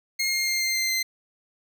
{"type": "tone with pitch steps", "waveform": "20% pulse", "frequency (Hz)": [2139, 2125, 2112, 2099, 2085, 2072], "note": ["C7", "C7", "C7", "C7", "C7", "C7"], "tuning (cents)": [38, 26, 16, 5, -7, -17], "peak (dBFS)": -18, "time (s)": [0.19, 1.03], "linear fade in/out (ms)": 10, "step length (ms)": 140, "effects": []}